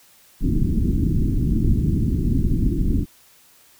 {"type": "low-pass noise", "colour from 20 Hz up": "pink", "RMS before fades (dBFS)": -19, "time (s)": [0.4, 3.06], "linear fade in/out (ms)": 50, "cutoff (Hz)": 330, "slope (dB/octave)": 48, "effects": ["white hiss -53 dBFS RMS until 3.79 s"]}